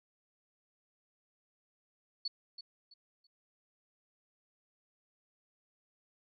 sine tone with echo, 4435 Hz, C#8, in tune, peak -33 dBFS, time 2.25-2.28 s, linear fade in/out 5 ms, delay 330 ms, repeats 3, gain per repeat -11 dB, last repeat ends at 3.27 s, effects none

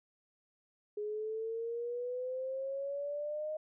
sine exponential sweep, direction up, 415.3 to 622 Hz, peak -35 dBFS, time 0.97-3.57 s, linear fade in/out 5 ms, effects none

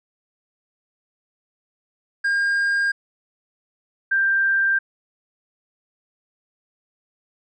triangle / sine tone pair in turn, 1612 / 1580.7 Hz, G6 / G6, +48 / +14 cents, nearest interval unison, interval 34 cents, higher first, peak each -16 dBFS, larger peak neither, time 2.24-2.92 / 4.11-4.79 s, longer neither, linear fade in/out 10 ms, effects resampled to 22050 Hz

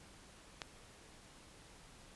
click, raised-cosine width 0.2 ms, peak -23 dBFS, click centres 0.618 s, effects pink hiss -59 dBFS RMS until 2.15 s + resampled to 24000 Hz

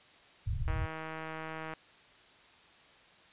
white low-pass noise, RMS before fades -33 dBFS, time 0.46-0.86 s, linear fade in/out 10 ms, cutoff 120 Hz, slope 48 dB/octave
click train, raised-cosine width 0.5 ms, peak -26 dBFS, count 169, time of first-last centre 0.68-1.737 s, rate 159 Hz
effects white hiss -59 dBFS RMS until 3.32 s + resampled to 8000 Hz

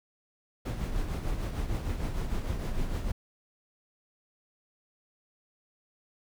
brown noise with tremolo, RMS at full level -29 dBFS, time 0.65-3.12 s, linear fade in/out 10 ms, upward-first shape triangle, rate 6.6 Hz, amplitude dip 55%, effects none

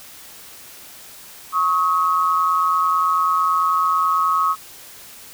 sine tone pair together, 1102 / 1271.1 Hz, C#6 / D#6, -11 / +37 cents, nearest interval major second, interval 248 cents, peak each -18 dBFS, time 1.52-4.56 s, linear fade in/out 50 ms, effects white hiss -41 dBFS RMS until 5.33 s

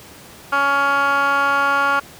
15% pulse tone with band-pass filter, 280 Hz, C#4, 18 cents sharp, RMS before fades -17 dBFS, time 0.52-2 s, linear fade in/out 10 ms, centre 1400 Hz, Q 3.9, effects pink hiss -41 dBFS RMS until 2.19 s + high-pass 80 Hz 12 dB/octave

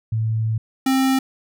sine / square tone pair in turn, 111 / 264.8 Hz, A2 / C4, +16 / +21 cents, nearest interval octave + minor third, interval 1505 cents, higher second, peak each -18 / -16 dBFS, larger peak second, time 0.12-0.58 / 0.86-1.19 s, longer first, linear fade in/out 5 ms, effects none

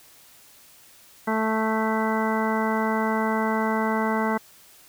harmonic tone, 220 Hz, A3, in tune, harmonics 1 / 2 / 3 / 4 / 5 / 6 / 7 / 9, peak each -25 / -29 / -31 / -28 / -31 / -35 / -33 / -34 dBFS, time 1.27-4.38 s, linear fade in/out 10 ms, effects white hiss -52 dBFS RMS until 4.88 s

